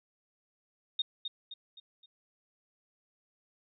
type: tone with echo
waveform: sine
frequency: 3694 Hz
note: A#7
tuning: 16 cents flat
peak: -27 dBFS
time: 0.99-1.02 s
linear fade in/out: 5 ms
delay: 260 ms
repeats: 4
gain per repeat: -7 dB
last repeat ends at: 2.06 s
effects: none